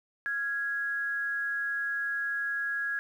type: tone pair together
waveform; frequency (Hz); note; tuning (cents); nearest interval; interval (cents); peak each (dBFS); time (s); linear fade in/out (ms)
sine; 1392.5 / 1661.2; F6 / G#6; -5 / 0; minor third; 305; -39 / -29; 0.26-2.99; 0
effects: 10-bit